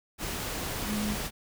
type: tone in noise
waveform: sine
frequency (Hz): 210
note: G#3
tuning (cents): +19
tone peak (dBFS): -29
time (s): 0.86-1.17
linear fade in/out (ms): 50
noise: pink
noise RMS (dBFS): -34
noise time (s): 0.18-1.31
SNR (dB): +2
effects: none